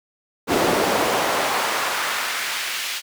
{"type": "noise with high-pass filter sweep", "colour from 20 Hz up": "brown", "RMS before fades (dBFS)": -22, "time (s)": [0.47, 3.02], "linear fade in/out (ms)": 50, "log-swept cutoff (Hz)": [340, 2800], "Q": 1, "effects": []}